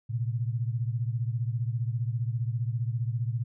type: beating tone pair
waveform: sine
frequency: 114.6 / 129.6 Hz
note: A#2 / C3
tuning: -29 / -16 cents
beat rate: 15 Hz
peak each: -28 / -32 dBFS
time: 0.09-3.44 s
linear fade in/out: 20 ms
effects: none